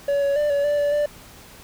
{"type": "tone with pitch steps", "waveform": "triangle", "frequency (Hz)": [566, 561, 592, 568, 585, 579, 589], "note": ["C#5", "C#5", "D5", "C#5", "D5", "D5", "D5"], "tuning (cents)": [36, 21, 14, 42, -7, -25, 5], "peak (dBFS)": -16, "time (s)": [0.08, 1.06], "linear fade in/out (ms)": 5, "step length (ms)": 140, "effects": ["pink hiss -45 dBFS RMS until 1.63 s"]}